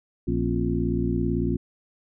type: harmonic tone with a mistuned harmonic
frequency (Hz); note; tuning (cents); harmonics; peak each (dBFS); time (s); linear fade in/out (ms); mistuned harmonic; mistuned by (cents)
58.27; A#1; 0; 1 / 2 / 3 / 4 / 5 / 6; -29 / -29 / -29 / -29 / -29 / -29; 0.27-1.57; 10; 5; -130
effects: none